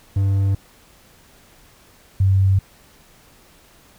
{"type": "tone pair in turn", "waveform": ["triangle", "sine"], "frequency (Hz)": [98, 96.15], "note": ["G2", "G2"], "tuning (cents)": [0, -33], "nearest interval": "unison", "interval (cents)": 33, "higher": "first", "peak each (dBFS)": [-13, -12], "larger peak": "second", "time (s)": [[0.16, 0.55], [2.2, 2.59]], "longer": "neither", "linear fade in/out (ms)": 5, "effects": ["pink hiss -51 dBFS RMS until 3.98 s"]}